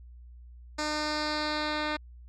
10% pulse tone with low-pass filter sweep, 302.9 Hz, D#4, 46 cents flat, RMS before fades -31 dBFS, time 0.78-1.97 s, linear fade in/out 10 ms, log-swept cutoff 6200 to 3300 Hz, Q 2.7, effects added 60 Hz sine -46 dBFS peak until 2.28 s

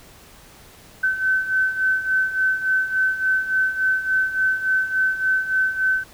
sine beating tone pair, 1526 / 1529.5 Hz, G6 / G6, -47 / -43 cents, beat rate 3.5 Hz, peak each -24 / -19 dBFS, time 1.03-6.04 s, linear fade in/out 10 ms, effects pink hiss -47 dBFS RMS until 6.13 s

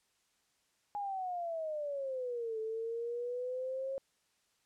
sine exponential two-way sweep, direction down then up, 830 to 437.1 to 544 Hz, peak -35 dBFS, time 0.95-3.98 s, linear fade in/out 0 ms, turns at 2.59 s, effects white hiss -75 dBFS RMS until 4.65 s + low-pass 9000 Hz 12 dB/octave

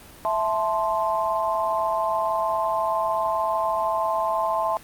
sine chord, A minor, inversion second, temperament equal with one note detuned, 659.3 / 872.9 / 1046.5 Hz, E5 / A5 / C6, 0 / -14 / 0 cents, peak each -25 dBFS, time 0.25-4.77 s, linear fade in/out 0 ms, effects pink hiss -46 dBFS RMS until 4.83 s + Opus 32 kbps

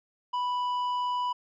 triangle tone with tanh clipping, 987.8 Hz, B5, in tune, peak -28 dBFS, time 0.33-1.33 s, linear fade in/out 10 ms, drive 11 dB, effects none

